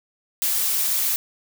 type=noise; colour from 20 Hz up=blue; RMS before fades=-22 dBFS; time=0.42-1.16 s; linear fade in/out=0 ms; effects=none